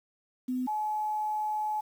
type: tone pair in turn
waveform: sine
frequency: 253.5 / 852.7 Hz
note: B3 / G#5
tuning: +45 / +45 cents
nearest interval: octave + major sixth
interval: 2100 cents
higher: second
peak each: -28 dBFS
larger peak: neither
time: 0.48-0.67 / 0.67-1.81 s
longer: second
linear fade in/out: 10 ms
effects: 9-bit